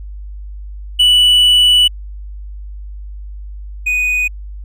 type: tone pair in turn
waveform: triangle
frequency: 2960 / 2485 Hz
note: F#7 / D#7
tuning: 0 / -3 cents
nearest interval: minor third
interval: 303 cents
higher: first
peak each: -5 / -11 dBFS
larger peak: first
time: 0.99-1.88 / 3.86-4.28 s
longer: first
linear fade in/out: 10 ms
effects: added 50 Hz sine -26 dBFS peak until 4.64 s